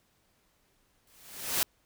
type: noise with exponential growth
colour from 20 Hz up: white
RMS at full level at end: -25 dBFS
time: 1.07-1.63 s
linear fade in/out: 1 ms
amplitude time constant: 120 ms
effects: pink hiss -70 dBFS RMS until 1.85 s